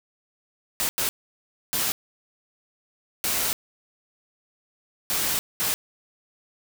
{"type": "noise bursts at uneven times", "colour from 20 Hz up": "white", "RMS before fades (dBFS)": -25, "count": 6, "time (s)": [[0.8, 0.89], [0.98, 1.09], [1.73, 1.92], [3.24, 3.53], [5.1, 5.39], [5.6, 5.74]], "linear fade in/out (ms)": 0, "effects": []}